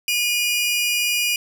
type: tone pair together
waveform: sawtooth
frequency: 2440 / 2897 Hz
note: D#7 / F#7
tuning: -34 / -37 cents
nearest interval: minor third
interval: 297 cents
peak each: -17 / -20 dBFS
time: 0.08-1.36 s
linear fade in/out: 2 ms
effects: none